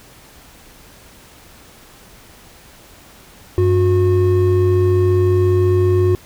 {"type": "tone pair together", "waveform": "triangle", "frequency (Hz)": [96.1, 362.8], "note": ["G2", "F#4"], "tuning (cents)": [-34, -34], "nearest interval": "octave + major seventh", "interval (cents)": 2300, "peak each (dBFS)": -12, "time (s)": [3.58, 6.15], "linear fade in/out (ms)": 0, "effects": ["pink hiss -44 dBFS RMS until 6.25 s"]}